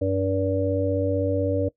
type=harmonic tone; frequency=95.9 Hz; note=G2; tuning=37 cents flat; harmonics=1 / 3 / 5 / 6; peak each=-26 / -26 / -26 / -26 dBFS; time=0.01-1.69 s; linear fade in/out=10 ms; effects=noise-tail reverb RT60 0.1 s tail -19 dB re dry